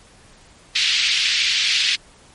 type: band-pass noise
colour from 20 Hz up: white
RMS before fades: -19 dBFS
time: 0.75-1.96 s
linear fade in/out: 10 ms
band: 2200 to 4400 Hz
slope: 24 dB/octave
effects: pink hiss -49 dBFS RMS until 2.34 s + MP3 48 kbps